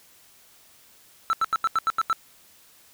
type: tone bursts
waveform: triangle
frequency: 1327 Hz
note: E6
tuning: 11 cents sharp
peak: -17 dBFS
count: 8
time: 1.3-2.129 s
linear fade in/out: 0 ms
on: 31 ms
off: 83 ms
effects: white hiss -55 dBFS RMS until 2.93 s